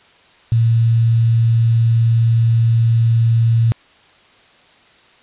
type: tone with quantisation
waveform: sine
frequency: 114.9 Hz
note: A#2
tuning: 25 cents flat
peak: -10 dBFS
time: 0.52-3.72 s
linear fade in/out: 0 ms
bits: 6
effects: white hiss -49 dBFS RMS until 5.22 s + resampled to 8000 Hz